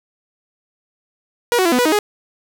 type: tone with pitch steps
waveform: sawtooth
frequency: 479.9 / 372 / 337.6 / 249.1 / 490.1 / 312.9 / 416.9 Hz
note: B4 / F#4 / E4 / B3 / B4 / D#4 / G#4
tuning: -50 / +9 / +41 / +15 / -13 / +10 / +7 cents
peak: -9 dBFS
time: 1.52-1.989 s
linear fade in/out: 0 ms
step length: 67 ms
effects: none